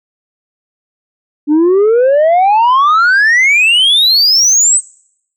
sine exponential sweep, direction up, 288.5 to 8372 Hz, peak -3 dBFS, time 1.47-4.81 s, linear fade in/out 50 ms, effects noise-tail reverb RT60 0.7 s tail -25 dB re dry + tanh soft clip ceiling -5 dBFS

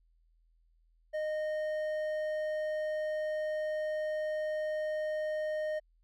sine tone with hard clipping, 616 Hz, D#5, 17 cents flat, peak -33 dBFS, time 1.13-5.8 s, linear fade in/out 20 ms, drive 6 dB, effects added 41 Hz sine -65 dBFS peak until 6.03 s

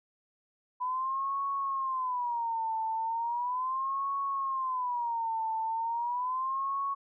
sine tone with vibrato, 992 Hz, B5, 7 cents sharp, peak -29 dBFS, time 0.8-6.95 s, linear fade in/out 20 ms, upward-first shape sine, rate 0.37 Hz, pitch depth 190 cents each way, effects none

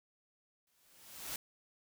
white noise with exponential growth, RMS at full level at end -39 dBFS, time 0.67-1.36 s, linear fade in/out 2 ms, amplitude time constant 150 ms, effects none

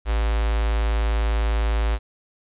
square tone with notch filter, 55 Hz, A1, in tune, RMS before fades -21 dBFS, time 0.05-1.99 s, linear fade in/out 50 ms, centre 190 Hz, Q 0.53, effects resampled to 8000 Hz + 10-bit

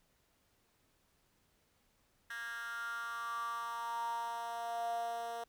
10% pulse tone with high-pass filter sweep, 233.1 Hz, A#3, in tune, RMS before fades -40 dBFS, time 2.3-5.44 s, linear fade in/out 5 ms, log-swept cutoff 1700 to 580 Hz, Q 7.4, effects pink hiss -74 dBFS RMS until 5.48 s

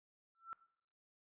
sine tone with exponential growth, 1342 Hz, E6, 31 cents sharp, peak -40 dBFS, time 0.35-0.53 s, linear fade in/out 0 ms, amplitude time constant 37 ms, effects noise-tail reverb RT60 0.7 s tail -19 dB re dry + resampled to 8000 Hz

